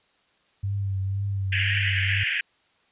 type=tone with vibrato; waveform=sine; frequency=97.9 Hz; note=G2; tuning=2 cents flat; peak=-24 dBFS; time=0.63-2.24 s; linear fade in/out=10 ms; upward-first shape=triangle; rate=2 Hz; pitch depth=45 cents each way
type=band-pass noise; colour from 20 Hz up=pink; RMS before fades=-26 dBFS; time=1.52-2.41 s; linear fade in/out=5 ms; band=1600 to 3100 Hz; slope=96 dB/octave
effects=white hiss -64 dBFS RMS until 2.91 s + resampled to 8000 Hz